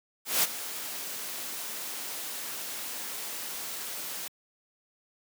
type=noise with ADSR envelope; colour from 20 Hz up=white; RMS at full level=-23 dBFS; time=0.25-4.28 s; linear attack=180 ms; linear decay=30 ms; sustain=-14 dB; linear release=5 ms; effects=high-pass 200 Hz 12 dB/octave